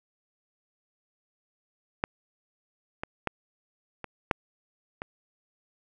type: clicks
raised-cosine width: 0.5 ms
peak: -10 / -17 / -12 / -21 / -7 / -19 dBFS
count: 6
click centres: 2.039 / 3.035 / 3.273 / 4.043 / 4.312 / 5.019 s
effects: none